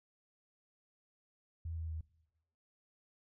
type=tone with pitch steps; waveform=sine; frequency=82.41 / 81.04 / 79.69 Hz; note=E2 / E2 / D#2; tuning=0 / -29 / +42 cents; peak=-38 dBFS; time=1.65-2.01 s; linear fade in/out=5 ms; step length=120 ms; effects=noise-tail reverb RT60 0.9 s tail -20 dB re dry